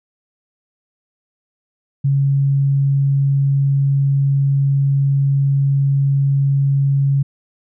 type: tone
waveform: sine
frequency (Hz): 138.59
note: C#3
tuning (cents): 0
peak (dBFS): -12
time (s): 2.04-7.23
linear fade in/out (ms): 10
effects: none